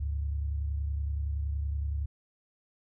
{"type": "tone pair together", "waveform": "sine", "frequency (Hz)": [71.9, 102.58], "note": ["D2", "G#2"], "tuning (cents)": [-36, -21], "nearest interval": "tritone", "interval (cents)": 615, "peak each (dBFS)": [-29, -39], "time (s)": [0, 2.06], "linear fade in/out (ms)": 10, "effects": []}